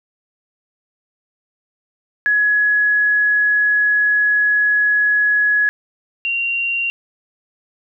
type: tone pair in turn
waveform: sine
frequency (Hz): 1683 / 2761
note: G#6 / F7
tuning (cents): +23 / -20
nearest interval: major sixth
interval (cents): 857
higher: second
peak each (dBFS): -12 / -17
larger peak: first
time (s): 2.26-5.69 / 6.25-6.9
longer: first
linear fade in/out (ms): 0
effects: none